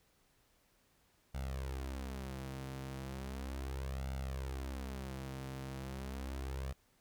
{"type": "tone with flanger", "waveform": "sawtooth", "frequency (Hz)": 66.4, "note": "C2", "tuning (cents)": 26, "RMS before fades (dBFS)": -42, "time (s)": [1.34, 6.73], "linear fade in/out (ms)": 10, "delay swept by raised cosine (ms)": [1.4, 6.7], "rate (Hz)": 0.36, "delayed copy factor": 0.7, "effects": ["pink hiss -72 dBFS RMS until 7 s"]}